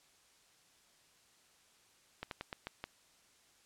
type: slowing click train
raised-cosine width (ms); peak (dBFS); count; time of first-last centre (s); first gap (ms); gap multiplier
0.3; -24; 6; 2.23-2.84; 82; 1.2
effects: white hiss -67 dBFS RMS until 3.65 s + low-pass 9000 Hz 12 dB/octave